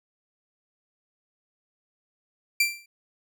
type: tone with exponential decay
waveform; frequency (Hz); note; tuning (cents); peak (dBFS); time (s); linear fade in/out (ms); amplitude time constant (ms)
sawtooth; 2355; D7; +4; -13; 2.6-2.86; 5; 56
effects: none